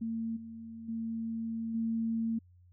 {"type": "tone with level steps", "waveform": "sine", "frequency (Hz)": 226.5, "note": "A#3", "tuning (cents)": -50, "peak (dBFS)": [-32, -42, -33, -29], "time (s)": [0.01, 2.39], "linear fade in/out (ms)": 10, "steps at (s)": [0.36, 0.88, 1.74], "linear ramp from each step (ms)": 10, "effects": ["added 89 Hz sine -57 dBFS peak until 2.72 s"]}